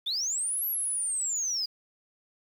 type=linear two-way sweep; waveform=sine; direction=up then down; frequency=3384 to 11840 to 4803 Hz; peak=-26 dBFS; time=0.06-1.66 s; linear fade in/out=10 ms; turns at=0.66 s; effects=tanh soft clip ceiling -24 dBFS + 9-bit